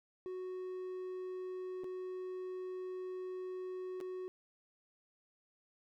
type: tone with dropouts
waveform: triangle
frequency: 369.3 Hz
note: F#4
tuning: 3 cents flat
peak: -38 dBFS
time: 0.26-4.28 s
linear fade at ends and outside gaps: 0 ms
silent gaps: 1.836-1.843 / 4.003-4.011 s
effects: none